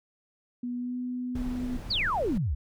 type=tone with pitch glide; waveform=sine; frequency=244.4 to 249 Hz; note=B3 to B3; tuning=-18 to +14 cents; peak=-30 dBFS; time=0.63-1.77 s; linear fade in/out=5 ms; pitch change=+32 cents; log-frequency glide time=0.77-0.96 s
type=noise; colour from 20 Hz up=brown; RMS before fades=-36 dBFS; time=1.35-2.38 s; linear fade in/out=5 ms
type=exponential sweep; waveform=sine; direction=down; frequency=4978 to 58.3 Hz; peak=-25 dBFS; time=1.9-2.55 s; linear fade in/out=10 ms
effects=none